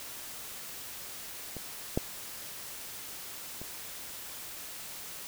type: clicks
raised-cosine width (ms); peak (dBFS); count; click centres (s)
2; -26 / -13 / -28; 3; 1.567 / 1.975 / 3.616
effects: white hiss -43 dBFS RMS until 5.27 s